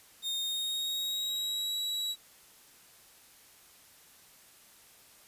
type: tone with pitch glide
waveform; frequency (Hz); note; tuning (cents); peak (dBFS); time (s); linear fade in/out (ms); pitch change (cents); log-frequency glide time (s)
40% pulse; 3684 to 3894; A#7 to B7; -21 to -25; -30; 0.22-2.16; 50; +96; 0.38-1.78
effects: white hiss -58 dBFS RMS until 5.27 s + resampled to 32000 Hz